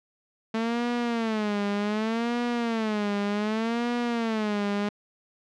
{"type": "tone with vibrato", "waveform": "sawtooth", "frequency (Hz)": 221, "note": "A3", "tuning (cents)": 8, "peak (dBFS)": -21, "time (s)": [0.54, 4.89], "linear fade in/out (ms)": 5, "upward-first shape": "sine", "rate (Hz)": 0.66, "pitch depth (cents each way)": 150, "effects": ["low-pass 4000 Hz 12 dB/octave"]}